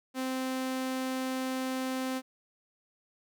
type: tone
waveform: sawtooth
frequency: 260 Hz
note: C4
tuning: 11 cents flat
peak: -27 dBFS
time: 0.14-2.22 s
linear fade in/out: 50 ms
effects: none